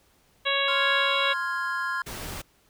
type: harmonic tone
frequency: 554.4 Hz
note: C#5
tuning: in tune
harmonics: 1 / 2 / 3 / 4 / 5 / 6 / 7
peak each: -30 / -30 / -30 / -30 / -30 / -30 / -30 dBFS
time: 0.45-1.34 s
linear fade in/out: 20 ms
type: chord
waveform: triangle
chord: F minor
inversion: second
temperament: equal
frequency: 1046.5 / 1396.9 / 1661.2 Hz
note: C6 / F6 / Ab6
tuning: 0 / 0 / 0 cents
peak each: -29 dBFS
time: 0.68-2.02 s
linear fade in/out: 2 ms
type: noise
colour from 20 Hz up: pink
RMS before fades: -36 dBFS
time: 2.06-2.42 s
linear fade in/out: 10 ms
effects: pink hiss -63 dBFS RMS until 2.69 s